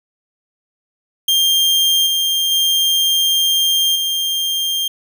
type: tone with level steps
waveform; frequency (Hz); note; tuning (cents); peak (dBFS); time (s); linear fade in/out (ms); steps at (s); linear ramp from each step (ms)
40% pulse; 3192; G7; +31; -11 / -14 / -12 / -16; 1.28-4.88; 5; 2.06 / 2.51 / 3.95; 10
effects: none

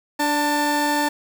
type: tone pair together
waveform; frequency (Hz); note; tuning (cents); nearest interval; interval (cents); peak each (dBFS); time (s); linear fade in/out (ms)
30% pulse; 292.2 / 890; D4 / A5; -9 / +20; octave + perfect fifth; 1929; -20 / -18; 0.19-1.09; 10
effects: 7-bit

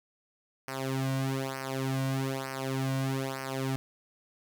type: tone with flanger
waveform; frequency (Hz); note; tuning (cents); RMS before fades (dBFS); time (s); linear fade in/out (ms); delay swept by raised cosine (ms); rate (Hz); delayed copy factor
sawtooth; 133.6; C3; +36; -32; 0.68-3.76; 0; 0.27 to 2.37; 1.1; -0.9
effects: none

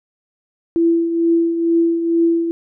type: tone with tremolo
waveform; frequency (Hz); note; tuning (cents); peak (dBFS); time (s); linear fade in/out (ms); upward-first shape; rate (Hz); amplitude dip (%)
sine; 334.6; E4; +26; -10; 0.76-2.51; 0; triangle; 2.2; 60
effects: none

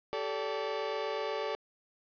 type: chord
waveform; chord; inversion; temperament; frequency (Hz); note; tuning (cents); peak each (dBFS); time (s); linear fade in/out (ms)
30% pulse; G suspended second; none; equal with one note detuned; 392 / 440 / 575.9; G4 / A4 / D5; 0 / 0 / -34; -37 / -33 / -34; 0.13-1.55; 0
effects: resampled to 11025 Hz + 10-bit

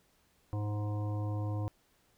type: harmonic tone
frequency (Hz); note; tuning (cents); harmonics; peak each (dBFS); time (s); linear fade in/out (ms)
104.4; G#2; +10; 1 / 3 / 5 / 7 / 9 / 10; -32 / -42 / -46 / -49 / -51 / -52; 0.53-1.68; 0
effects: pink hiss -70 dBFS RMS until 2.17 s

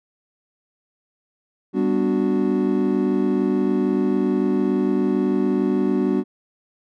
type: chord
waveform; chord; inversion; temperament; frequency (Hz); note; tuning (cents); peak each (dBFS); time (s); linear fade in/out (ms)
triangle; G major seventh; none; equal; 196 / 246.9 / 293.7 / 370; G3 / B3 / D4 / F#4; 0 / 0 / 0 / 0; -21; 1.73-6.24; 50
effects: none

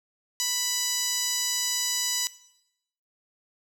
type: tone with band-pass filter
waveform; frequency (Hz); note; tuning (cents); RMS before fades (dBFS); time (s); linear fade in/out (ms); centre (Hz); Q
10% pulse; 987.8; B5; 0; -27; 0.4-2.27; 0; 7900; 1.7
effects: noise-tail reverb RT60 0.8 s tail -18 dB re dry

